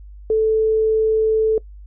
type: tone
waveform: sine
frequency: 438.8 Hz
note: A4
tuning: 5 cents flat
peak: -13 dBFS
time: 0.3-1.58 s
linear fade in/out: 2 ms
effects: noise-tail reverb RT60 0.1 s tail -22 dB re dry + added 50 Hz sine -36 dBFS peak until 1.86 s